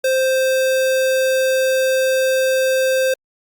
square tone, 523.3 Hz, C5, in tune, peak -15 dBFS, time 0.04-3.14 s, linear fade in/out 5 ms, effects Opus 48 kbps

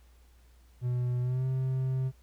triangle tone with pitch glide, 123.47 to 130.81 Hz, B2 to C3, 0 to 0 cents, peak -25 dBFS, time 0.81-2.12 s, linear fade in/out 50 ms, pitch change +100 cents, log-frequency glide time 1.21-1.46 s, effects added 60 Hz sine -56 dBFS peak until 2.22 s + pink hiss -67 dBFS RMS until 2.22 s

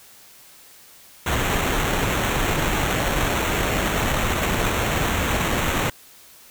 pink noise with sample-and-hold, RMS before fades -22 dBFS, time 1.26-5.9 s, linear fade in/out 5 ms, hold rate 4900 Hz, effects white hiss -48 dBFS RMS until 6.5 s

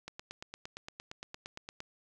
click train, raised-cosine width 0.2 ms, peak -25 dBFS, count 16, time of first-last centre 0.08-1.804 s, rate 8.7 Hz, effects none

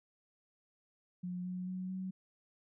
sine tone with pitch steps, 179.5 / 182.11 / 184.76 / 187.45 Hz, F3 / F#3 / F#3 / F#3, +48 / -27 / -2 / +23 cents, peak -37 dBFS, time 1.23-2.11 s, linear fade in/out 10 ms, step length 220 ms, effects none

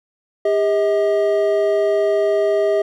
triangle tone pair together, 402.2 / 636.6 Hz, G4 / D#5, +44 / +39 cents, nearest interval minor sixth, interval 795 cents, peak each -15 dBFS, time 0.45-2.82 s, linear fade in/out 5 ms, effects none

